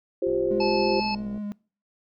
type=chord; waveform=sine; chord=F suspended second; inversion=none; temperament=equal with one note detuned; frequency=349.2 / 392 / 526 Hz; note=F4 / G4 / C5; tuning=0 / 0 / +9 cents; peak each=-26 dBFS; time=0.22-1 s; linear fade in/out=5 ms
type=click train; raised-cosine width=2 ms; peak=-29 dBFS; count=72; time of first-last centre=0.27-1.376 s; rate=64.2 Hz
type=tone with vibrato; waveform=triangle; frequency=207.6 Hz; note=G#3; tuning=in tune; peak=-27 dBFS; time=0.51-1.52 s; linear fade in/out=0 ms; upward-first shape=square; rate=6 Hz; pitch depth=17 cents each way
type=harmonic tone; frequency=867 Hz; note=A5; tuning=26 cents flat; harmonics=1 / 3 / 5 / 6; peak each=-27 / -32 / -34 / -35 dBFS; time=0.6-1.15 s; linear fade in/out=5 ms
effects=noise-tail reverb RT60 0.4 s tail -24 dB re dry